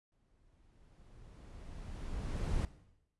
brown noise with exponential growth, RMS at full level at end -33 dBFS, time 0.12-2.65 s, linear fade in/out 1 ms, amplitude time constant 550 ms, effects noise-tail reverb RT60 0.9 s tail -17 dB re dry + resampled to 24000 Hz

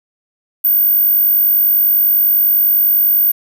sine tone, 14450 Hz, A9, 45 cents sharp, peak -9 dBFS, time 0.64-3.32 s, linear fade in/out 10 ms, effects 8-bit

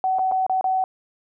sine tone with dropouts, 754 Hz, F#5, 32 cents sharp, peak -18 dBFS, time 0.04-0.84 s, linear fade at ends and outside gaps 1 ms, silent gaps 0.186-0.192 / 0.314-0.32 / 0.465-0.496 / 0.611-0.642 s, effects none

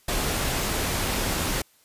pink noise, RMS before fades -26 dBFS, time 0.08-1.62 s, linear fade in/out 5 ms, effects white hiss -60 dBFS RMS until 1.84 s + resampled to 32000 Hz

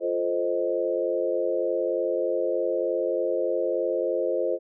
sine chord, F dominant seventh, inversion none, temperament equal, 349.2 / 440 / 523.3 / 622.3 Hz, F4 / A4 / C5 / Eb5, 0 / 0 / 0 / 0 cents, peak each -29 / -30 / -26 / -30 dBFS, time 0-4.59 s, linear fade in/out 50 ms, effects none

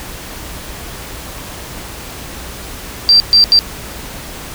sine tone bursts at uneven times, 4699 Hz, D8, in tune, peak -4 dBFS, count 3, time 3.09-3.2 / 3.33-3.44 / 3.52-3.59 s, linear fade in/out 0 ms, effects added 60 Hz sine -35 dBFS peak until 4.54 s + pink hiss -29 dBFS RMS until 4.54 s

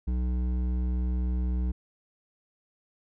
sine tone with hard clipping, 61.74 Hz, B1, in tune, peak -27 dBFS, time 0.07-1.72 s, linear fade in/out 10 ms, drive 10 dB, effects none

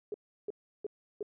sine tone bursts, 415.3 Hz, G#4, in tune, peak -33 dBFS, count 4, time 0.12-1.228 s, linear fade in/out 2 ms, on 22 ms, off 340 ms, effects none

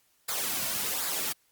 white noise with flanger, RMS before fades -31 dBFS, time 0.28-1.33 s, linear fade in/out 10 ms, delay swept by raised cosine 0.33 to 2.43 ms, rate 1.3 Hz, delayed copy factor -0.6, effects white hiss -68 dBFS RMS until 1.51 s + Opus 48 kbps

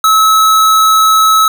square tone, 1295 Hz, E6, 31 cents flat, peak -6 dBFS, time 0.04-1.48 s, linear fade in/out 2 ms, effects none

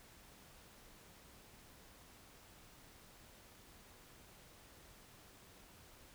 silence, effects pink hiss -61 dBFS RMS until 6.14 s

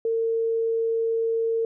sine tone, 454.5 Hz, A#4, 44 cents flat, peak -21 dBFS, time 0.05-1.65 s, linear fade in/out 2 ms, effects none

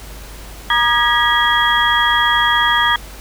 sine tone cluster, 947 / 1216 / 1656 / 1922 / 3287 Hz, A#5 / D#6 / G#6 / B6 / G#7, +27 / -40 / -5 / -48 / -19 cents, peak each -18 dBFS, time 0.7-2.96 s, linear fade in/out 2 ms, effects added 50 Hz sine -33 dBFS peak until 3.2 s + pink hiss -37 dBFS RMS until 3.2 s

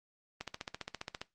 click train, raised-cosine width 0.2 ms, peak -21 dBFS, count 13, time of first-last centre 0.41-1.215 s, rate 14.9 Hz, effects noise-tail reverb RT60 0.2 s tail -17 dB re dry + Opus 32 kbps

